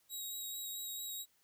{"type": "tone with vibrato", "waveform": "10% pulse", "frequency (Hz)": 3820, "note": "A#7", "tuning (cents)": 42, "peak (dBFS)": -34, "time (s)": [0.09, 1.26], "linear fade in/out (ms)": 50, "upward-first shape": "sine", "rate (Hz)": 4.5, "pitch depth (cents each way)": 13, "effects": ["white hiss -73 dBFS RMS until 1.43 s"]}